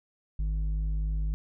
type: tone with low-pass filter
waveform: square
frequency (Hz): 51.8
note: G#1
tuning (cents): -4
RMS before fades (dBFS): -29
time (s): 0.39-1.34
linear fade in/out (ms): 0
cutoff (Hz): 110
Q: 2.7
effects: none